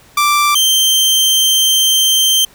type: tone pair in turn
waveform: sawtooth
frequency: 1174.7 / 3136 Hz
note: D6 / G7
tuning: 0 / 0 cents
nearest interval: octave + perfect fourth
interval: 1700 cents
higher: second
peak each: -6 dBFS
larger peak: neither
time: 0.17-0.55 / 0.55-2.45 s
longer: second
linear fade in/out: 5 ms
effects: pink hiss -45 dBFS RMS until 2.54 s